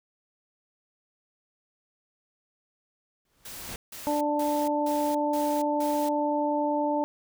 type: noise with exponential growth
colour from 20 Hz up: pink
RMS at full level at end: -36 dBFS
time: 3.25-3.76 s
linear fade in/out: 2 ms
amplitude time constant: 110 ms
type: noise bursts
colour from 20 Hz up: white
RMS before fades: -41 dBFS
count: 6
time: 3.45-6.09 s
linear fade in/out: 5 ms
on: 290 ms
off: 180 ms
type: harmonic tone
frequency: 294.9 Hz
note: D4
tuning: 7 cents sharp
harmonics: 1 / 2 / 3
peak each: -28 / -28 / -28 dBFS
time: 4.07-7.04 s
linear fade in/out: 0 ms
effects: none